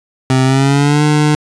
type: tone with pitch glide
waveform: 25% pulse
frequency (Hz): 130.81 to 150.26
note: C3 to D3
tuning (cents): 0 to +40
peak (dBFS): -5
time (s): 0.3-1.35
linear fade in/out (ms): 2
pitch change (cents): +240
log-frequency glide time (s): 0.44-1.03
effects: resampled to 22050 Hz